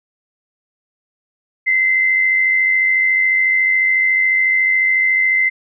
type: tone pair together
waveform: sine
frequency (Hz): 1974 / 2068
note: B6 / C7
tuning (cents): -1 / -21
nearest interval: minor second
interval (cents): 80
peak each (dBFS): -23 / -12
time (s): 1.66-5.5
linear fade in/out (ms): 20
effects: none